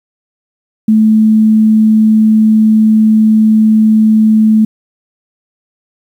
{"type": "tone", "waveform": "sine", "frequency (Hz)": 217.7, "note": "A3", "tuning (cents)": -18, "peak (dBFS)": -4, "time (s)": [0.88, 4.65], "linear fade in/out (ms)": 5, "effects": ["7-bit"]}